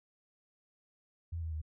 sine tone with pitch steps, 84 / 80.86 / 77.83 Hz, E2 / E2 / D#2, +33 / -33 / +1 cents, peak -35 dBFS, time 1.32-1.617 s, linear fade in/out 10 ms, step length 99 ms, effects none

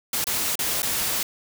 white noise with dropouts, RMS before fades -25 dBFS, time 0.13-1.23 s, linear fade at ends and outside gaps 2 ms, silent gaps 0.242-0.269 / 0.555-0.591 / 0.82-0.829 s, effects none

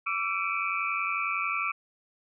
sine tone cluster, 1156 / 1342 / 2296 / 2387 / 2570 Hz, D6 / E6 / D7 / D7 / E7, -28 / +31 / -40 / +28 / -45 cents, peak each -32 / -33 / -34 / -33 / -37 dBFS, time 0.06-1.72 s, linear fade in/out 10 ms, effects none

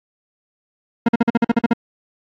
40% pulse tone bursts, 233.2 Hz, A#3, 1 cent sharp, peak -10 dBFS, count 10, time 1.06-1.734 s, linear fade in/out 5 ms, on 26 ms, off 46 ms, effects low-pass 2000 Hz 12 dB/octave + AAC 32 kbps

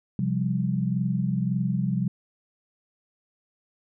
sine chord, C suspended fourth, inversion none, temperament just, 130.81 / 174.42 / 196.22 Hz, C3 / F3 / G3, 0 / -2 / +2 cents, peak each -27 dBFS, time 0.19-2.08 s, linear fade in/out 2 ms, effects none

